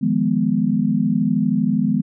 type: chord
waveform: sine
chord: F half-diminished seventh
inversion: third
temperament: equal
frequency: 155.56 / 174.61 / 207.7 / 246.9 Hz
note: Eb3 / F3 / Ab3 / Cb4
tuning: 0 / 0 / 0 / 0 cents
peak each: -24 / -23 / -19 / -20 dBFS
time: 0.01-2.02 s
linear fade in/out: 20 ms
effects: none